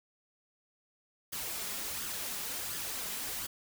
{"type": "noise with flanger", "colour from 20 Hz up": "white", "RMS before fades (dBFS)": -38, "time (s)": [1.32, 3.47], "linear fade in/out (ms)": 10, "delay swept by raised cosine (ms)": [0.61, 4.91], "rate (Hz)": 1.4, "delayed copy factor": 0.5, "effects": []}